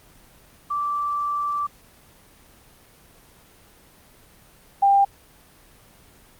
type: tone pair in turn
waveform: sine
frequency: 1167 / 795.1 Hz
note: D6 / G5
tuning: -11 / +24 cents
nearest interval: perfect fifth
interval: 665 cents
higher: first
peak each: -22 / -13 dBFS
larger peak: second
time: 0.7-1.67 / 4.82-5.05 s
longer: first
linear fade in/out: 10 ms
effects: pink hiss -52 dBFS RMS until 6.39 s + Opus 24 kbps